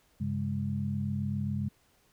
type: tone cluster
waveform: sine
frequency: 97.5 / 136.9 / 204.5 Hz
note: G2 / C#3 / G#3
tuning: -9 / -21 / -26 cents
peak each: -34 / -34 / -33 dBFS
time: 0.2-1.69 s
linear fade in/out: 10 ms
effects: pink hiss -67 dBFS RMS until 2.12 s